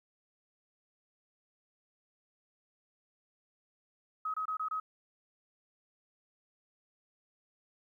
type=tone bursts; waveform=sine; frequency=1270 Hz; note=D#6; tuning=35 cents sharp; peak=-32 dBFS; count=5; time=4.25-4.8 s; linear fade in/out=5 ms; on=90 ms; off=25 ms; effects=12-bit